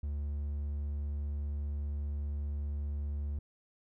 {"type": "tone", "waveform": "triangle", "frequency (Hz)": 72.5, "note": "D2", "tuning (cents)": -22, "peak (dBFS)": -31, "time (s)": [0.03, 3.39], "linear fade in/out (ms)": 5, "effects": []}